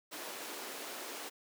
pink high-pass noise, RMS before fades -44 dBFS, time 0.11-1.3 s, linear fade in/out 20 ms, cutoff 300 Hz, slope 24 dB/octave, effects none

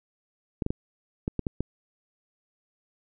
clicks, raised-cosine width 3 ms, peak -14 dBFS, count 7, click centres 0.622 / 0.664 / 0.705 / 1.279 / 1.393 / 1.468 / 1.606 s, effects none

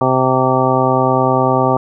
harmonic tone with a mistuned harmonic, 130 Hz, C3, 11 cents flat, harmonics 1 / 2 / 3 / 4 / 5 / 6 / 7 / 9, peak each -19 / -19 / -19 / -19 / -19 / -19 / -19 / -19 dBFS, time 0.01-1.77 s, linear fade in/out 2 ms, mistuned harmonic 9, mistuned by -18 cents, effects none

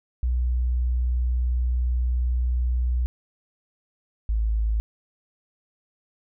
sine tone pair in turn, 61.4 / 54.42 Hz, B1 / A1, -9 / -18 cents, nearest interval major second, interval 209 cents, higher first, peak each -20 dBFS, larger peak neither, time 0.23-3.06 / 4.29-4.8 s, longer first, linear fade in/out 0 ms, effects none

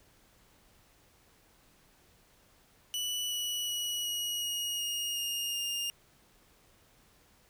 sawtooth tone with pitch steps, 2960 / 2940 / 2919 / 2899 / 2879 / 2859 / 2839 / 2820 Hz, F#7 / F#7 / F#7 / F#7 / F#7 / F7 / F7 / F7, 0 / -12 / -24 / -36 / -48 / +40 / +28 / +16 cents, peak -29 dBFS, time 2.94-5.9 s, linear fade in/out 0 ms, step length 370 ms, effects pink hiss -64 dBFS RMS until 7.49 s

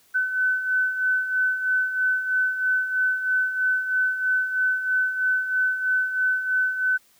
sine beating tone pair, 1510 / 1513.1 Hz, F#6 / F#6, +35 / +38 cents, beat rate 3.1 Hz, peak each -28 / -21 dBFS, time 0.14-6.98 s, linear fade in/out 20 ms, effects white hiss -59 dBFS RMS until 7.19 s

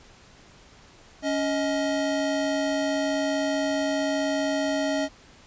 square tone pair together, 280 / 628.2 Hz, C#4 / D#5, +18 / +16 cents, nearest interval octave + major second, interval 1398 cents, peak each -27 dBFS, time 1.22-5.09 s, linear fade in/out 50 ms, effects pink hiss -52 dBFS RMS until 5.46 s + resampled to 16000 Hz

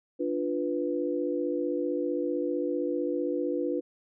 sine chord, B diminished, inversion first, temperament equal, 293.7 / 349.2 / 493.9 Hz, D4 / F4 / B4, 0 / 0 / 0 cents, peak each -31 dBFS, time 0.19-3.81 s, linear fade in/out 20 ms, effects none

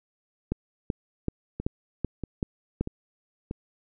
two click trains, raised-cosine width 3 ms, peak -13 / -19 dBFS, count 7 / 4, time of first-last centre 0.52-2.81 / 1.6-3.511 s, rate 2.62 / 1.57 Hz, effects none

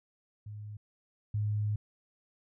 sine tone pair in turn, 105.1 / 105.1 Hz, G#2 / G#2, +21 / +21 cents, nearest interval unison, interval 0 cents, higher neither, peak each -40 / -28 dBFS, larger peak second, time 0.46-0.77 / 1.34-1.76 s, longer second, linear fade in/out 5 ms, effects none

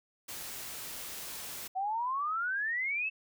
white noise, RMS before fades -42 dBFS, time 0.28-1.68 s, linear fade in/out 10 ms
sine exponential sweep, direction up, 740 to 2675 Hz, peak -30 dBFS, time 1.75-3.1 s, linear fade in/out 20 ms
effects none

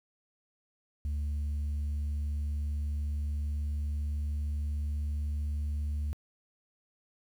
sine tone with pitch glide, 73.2 to 73.79 Hz, D2 to D2, -5 to +9 cents, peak -27 dBFS, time 1.05-6.13 s, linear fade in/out 0 ms, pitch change +14 cents, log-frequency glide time 1.51-5.83 s, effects tanh soft clip ceiling -29 dBFS + 10-bit

